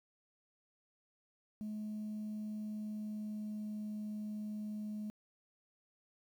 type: tone with pitch glide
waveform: sine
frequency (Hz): 212.9 to 211.6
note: G#3 to G#3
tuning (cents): +43 to +33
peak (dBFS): -37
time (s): 1.61-5.1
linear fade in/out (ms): 0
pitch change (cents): -10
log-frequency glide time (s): 2.62-3.99
effects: tanh soft clip ceiling -37 dBFS + 11-bit